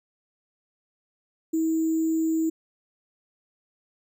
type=tone with sample-and-hold; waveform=sine; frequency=321.6 Hz; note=E4; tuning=43 cents flat; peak=-21 dBFS; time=1.53-2.5 s; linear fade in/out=10 ms; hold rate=7350 Hz; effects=none